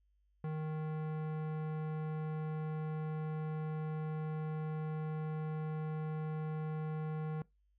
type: tone with tanh clipping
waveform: sine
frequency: 155.5 Hz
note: D#3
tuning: 1 cent flat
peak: -38 dBFS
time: 0.44-7.42 s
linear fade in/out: 2 ms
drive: 18 dB
effects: noise-tail reverb RT60 0.2 s tail -22 dB re dry + added 50 Hz sine -70 dBFS peak until 7.78 s